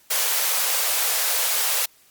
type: high-pass noise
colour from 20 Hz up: white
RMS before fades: -22 dBFS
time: 0.1-1.86 s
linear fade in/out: 10 ms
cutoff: 450 Hz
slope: 96 dB/octave
effects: white hiss -56 dBFS RMS until 2.1 s + Opus 48 kbps